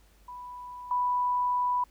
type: tone with level steps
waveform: sine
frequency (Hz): 987.8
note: B5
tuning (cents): 0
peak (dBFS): -39 / -24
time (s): 0.28-1.84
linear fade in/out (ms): 5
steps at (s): 0.91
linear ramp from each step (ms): 2
effects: added 50 Hz sine -58 dBFS peak until 1.9 s + pink hiss -64 dBFS RMS until 1.9 s